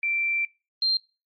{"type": "tone pair in turn", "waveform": "sine", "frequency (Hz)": [2349, 4172], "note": ["D7", "C8"], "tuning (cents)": [0, -6], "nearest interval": "minor seventh", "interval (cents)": 994, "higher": "second", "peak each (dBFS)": [-23, -20], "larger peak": "second", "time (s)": [[0.03, 0.45], [0.82, 0.97]], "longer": "first", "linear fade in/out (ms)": 2, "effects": ["noise-tail reverb RT60 0.3 s tail -22 dB re dry", "MP3 32 kbps"]}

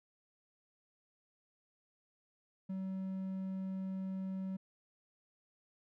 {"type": "tone", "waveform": "triangle", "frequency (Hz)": 190, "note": "F#3", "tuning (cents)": 46, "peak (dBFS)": -35, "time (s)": [2.69, 4.57], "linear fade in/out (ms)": 10, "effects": []}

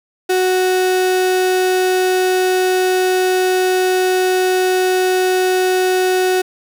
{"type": "tone", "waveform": "35% pulse", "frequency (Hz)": 370, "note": "F#4", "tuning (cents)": 0, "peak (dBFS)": -11, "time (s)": [0.29, 6.42], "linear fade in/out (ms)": 10, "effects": []}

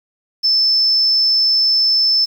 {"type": "tone", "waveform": "sine", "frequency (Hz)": 5274, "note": "E8", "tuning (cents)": 0, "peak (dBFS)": -11, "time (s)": [0.43, 2.26], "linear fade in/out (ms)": 20, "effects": ["7-bit"]}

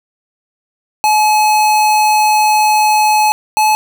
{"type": "tone pair in turn", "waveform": "square", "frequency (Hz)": [853, 858.9], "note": ["G#5", "A5"], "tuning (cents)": [46, -42], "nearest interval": "unison", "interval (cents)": 12, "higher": "second", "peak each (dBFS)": -9, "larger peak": "neither", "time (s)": [[1.04, 3.32], [3.57, 3.75]], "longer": "first", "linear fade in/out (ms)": 0, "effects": []}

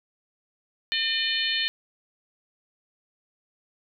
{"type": "harmonic tone", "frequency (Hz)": 604, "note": "D5", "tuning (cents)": 48, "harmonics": [3, 4, 5, 6, 7], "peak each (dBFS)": [-30, -32, -28, -30, -30], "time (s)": [0.92, 1.68], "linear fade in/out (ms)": 0, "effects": []}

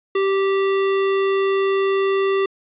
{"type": "tone", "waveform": "square", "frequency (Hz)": 390, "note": "G4", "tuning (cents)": -9, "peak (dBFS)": -17, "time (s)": [0.15, 2.46], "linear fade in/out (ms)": 5, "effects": ["resampled to 8000 Hz", "9-bit"]}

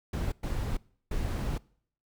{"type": "noise bursts at uneven times", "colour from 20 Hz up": "brown", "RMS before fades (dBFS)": -31, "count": 3, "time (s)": [[0.13, 0.32], [0.43, 0.77], [1.11, 1.58]], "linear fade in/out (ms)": 5, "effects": ["noise-tail reverb RT60 0.6 s tail -24 dB re dry"]}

